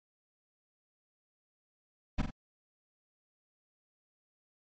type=noise with echo; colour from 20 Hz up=brown; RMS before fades=-27 dBFS; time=2.18-2.22 s; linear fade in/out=10 ms; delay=44 ms; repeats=2; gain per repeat=-6 dB; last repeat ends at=2.308 s; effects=low-pass 5000 Hz 12 dB/octave + MP3 32 kbps